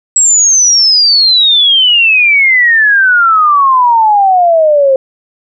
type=exponential sweep; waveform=sine; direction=down; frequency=7790 to 523.3 Hz; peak=-4 dBFS; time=0.16-4.96 s; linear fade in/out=2 ms; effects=none